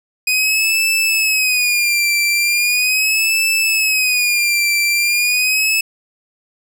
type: tone with vibrato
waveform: sawtooth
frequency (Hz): 2489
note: D#7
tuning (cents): 0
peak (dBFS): -10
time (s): 0.27-5.81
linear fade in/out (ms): 5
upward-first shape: sine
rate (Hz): 0.39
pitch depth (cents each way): 100
effects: none